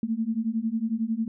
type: beating tone pair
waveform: sine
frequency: 218.7 / 229.7 Hz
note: A3 / A#3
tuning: -10 / -25 cents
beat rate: 11 Hz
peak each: -28 / -27 dBFS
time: 0.03-1.28 s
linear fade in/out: 2 ms
effects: none